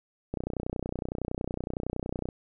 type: click train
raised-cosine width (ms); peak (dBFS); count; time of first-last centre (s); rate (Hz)
2; -18; 61; 0.34-2.288; 30.8
effects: none